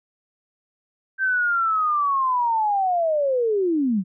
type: linear sweep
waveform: sine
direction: down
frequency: 1568 to 174.61 Hz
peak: -18 dBFS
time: 1.18-4.04 s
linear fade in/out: 50 ms
effects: none